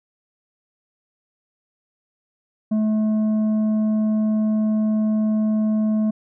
sine tone with tanh clipping, 215.8 Hz, A3, 33 cents flat, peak -18 dBFS, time 2.71-6.11 s, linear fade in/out 10 ms, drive 6 dB, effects none

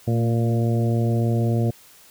harmonic tone with a mistuned harmonic, 116.54 Hz, A#2, in tune, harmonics 1 / 2 / 3 / 4 / 5 / 6, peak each -19 / -25 / -29 / -31 / -33 / -35 dBFS, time 0.07-1.71 s, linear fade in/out 10 ms, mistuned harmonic 2, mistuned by -25 cents, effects white hiss -50 dBFS RMS until 2.1 s

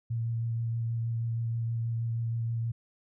sine tone with vibrato, 115.4 Hz, A#2, 17 cents flat, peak -28 dBFS, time 0.1-2.72 s, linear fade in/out 10 ms, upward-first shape sine, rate 6.3 Hz, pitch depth 14 cents each way, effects none

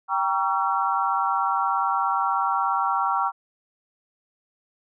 sine chord, G diminished seventh, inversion none, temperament just, 784 / 940.8 / 1128.9 / 1354.7 Hz, G5 / Bb5 / Db6 / Fb6, 0 / +16 / +31 / +47 cents, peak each -26 dBFS, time 0.08-3.32 s, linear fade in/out 50 ms, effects none

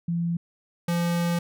sine / square tone pair in turn, 170 / 171.78 Hz, F3 / F3, -46 / -28 cents, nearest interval unison, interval 18 cents, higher second, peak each -23 dBFS, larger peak neither, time 0.08-0.37 / 0.88-1.39 s, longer second, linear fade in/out 5 ms, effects none

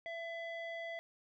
square tone with low-pass filter, 669 Hz, E5, 25 cents sharp, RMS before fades -43 dBFS, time 0.06-0.99 s, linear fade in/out 0 ms, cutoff 2500 Hz, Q 6.2, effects none

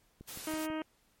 click train, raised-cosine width 3 ms, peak -35 dBFS, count 4, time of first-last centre 0.21-0.702 s, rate 6.1 Hz
white noise, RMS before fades -44 dBFS, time 0.27-0.67 s, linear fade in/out 20 ms
harmonic tone, 313.2 Hz, D#4, 11 cents sharp, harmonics 1 / 2 / 3 / 4 / 5 / 6 / 7 / 8 / 9 / 10, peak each -35 / -41 / -45 / -47 / -49 / -51 / -52 / -53 / -54 / -55 dBFS, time 0.47-0.82 s, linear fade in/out 2 ms
effects pink hiss -70 dBFS RMS until 1.2 s + MP3 64 kbps

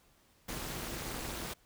pink noise with amplitude modulation, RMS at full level -36 dBFS, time 0.48-1.54 s, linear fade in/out 10 ms, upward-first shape sine, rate 291 Hz, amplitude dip 95%, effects pink hiss -67 dBFS RMS until 1.65 s

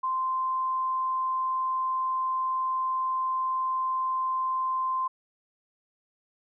sine tone, 1041 Hz, C6, 9 cents flat, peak -25 dBFS, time 0.03-5.08 s, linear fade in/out 10 ms, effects none

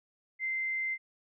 sine tone, 2080 Hz, C7, 11 cents flat, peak -30 dBFS, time 0.39-0.98 s, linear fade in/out 50 ms, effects none

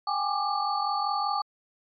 sine tone cluster, 784 / 829 / 1149 / 1190 / 4450 Hz, G5 / G#5 / D6 / D6 / C#8, 0 / -3 / -38 / +22 / +6 cents, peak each -32 / -29 / -38 / -29 / -36 dBFS, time 0.07-1.42 s, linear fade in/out 5 ms, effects MP3 64 kbps

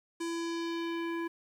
square tone with low-pass filter sweep, 335.2 Hz, E4, 29 cents sharp, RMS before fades -35 dBFS, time 0.2-1.28 s, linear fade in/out 10 ms, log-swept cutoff 8800 to 1800 Hz, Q 1.5, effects 10-bit

